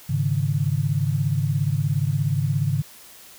sine chord, Ab suspended fourth, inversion none, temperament equal, 103.83 / 138.59 / 155.56 Hz, Ab2 / Db3 / Eb3, 0 / 0 / 0 cents, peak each -25 / -22 / -25 dBFS, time 0.09-2.82 s, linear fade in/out 10 ms, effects white hiss -46 dBFS RMS until 3.38 s

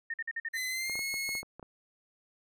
sine tone bursts, 1831 Hz, A#6, 32 cents flat, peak -32 dBFS, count 6, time 0.1-0.574 s, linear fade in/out 5 ms, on 39 ms, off 48 ms
sawtooth tone with pitch glide, 2029 to 2175 Hz, B6 to C#7, +46 to -33 cents, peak -29 dBFS, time 0.53-1.43 s, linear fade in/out 50 ms, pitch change +121 cents, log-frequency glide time 0.68-1.01 s
clicks, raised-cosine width 1 ms, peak -31 dBFS, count 9, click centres 0.897 / 0.955 / 0.992 / 1.141 / 1.291 / 1.352 / 1.43 / 1.596 / 1.628 s
effects none

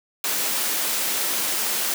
white high-pass noise, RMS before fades -24 dBFS, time 0.24-1.94 s, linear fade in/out 2 ms, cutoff 200 Hz, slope 24 dB/octave, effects none

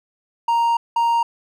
triangle tone bursts at uneven times, 932.3 Hz, A#5, in tune, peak -13 dBFS, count 2, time 0.48-0.77 / 0.96-1.23 s, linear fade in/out 5 ms, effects none

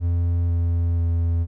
triangle tone with pitch steps, 86 / 85.16 / 84.33 Hz, F2 / F2 / E2, -26 / -43 / +40 cents, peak -16 dBFS, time 0-1.47 s, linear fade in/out 50 ms, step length 490 ms, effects none

